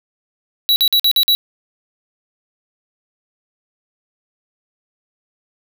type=tone bursts; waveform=square; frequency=3914 Hz; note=B7; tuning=16 cents flat; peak=-11 dBFS; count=6; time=0.69-1.35 s; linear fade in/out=0 ms; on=70 ms; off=48 ms; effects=none